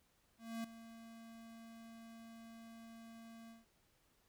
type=tone with ADSR envelope; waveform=square; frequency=227.9 Hz; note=A#3; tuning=39 cents flat; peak=-40 dBFS; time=0.38-3.66 s; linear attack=260 ms; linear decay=6 ms; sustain=-14 dB; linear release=170 ms; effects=pink hiss -75 dBFS RMS until 4.28 s